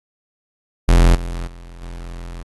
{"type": "tone with level steps", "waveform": "45% pulse", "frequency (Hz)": 43, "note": "F1", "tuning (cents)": -26, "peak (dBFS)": [-8, -23, -35, -29], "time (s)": [0.88, 2.43], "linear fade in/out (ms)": 10, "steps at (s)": [1.14, 1.46, 1.81], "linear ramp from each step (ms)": 20, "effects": ["AAC 32 kbps"]}